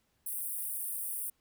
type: high-pass noise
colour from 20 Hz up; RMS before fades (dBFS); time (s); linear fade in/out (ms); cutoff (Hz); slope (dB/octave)
pink; -37; 0.26-1.3; 5; 8800; 96
effects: pink hiss -75 dBFS RMS until 1.4 s